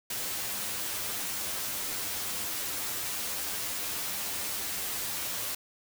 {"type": "noise with comb filter", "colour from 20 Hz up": "white", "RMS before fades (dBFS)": -34, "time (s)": [0.1, 5.55], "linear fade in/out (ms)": 5, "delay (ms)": 10, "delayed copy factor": 0.5, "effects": []}